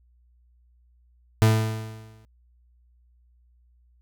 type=tone with exponential decay; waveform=40% pulse; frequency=110 Hz; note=A2; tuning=in tune; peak=-12 dBFS; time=1.42-2.25 s; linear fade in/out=0 ms; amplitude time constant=180 ms; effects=added 60 Hz sine -57 dBFS peak until 4.01 s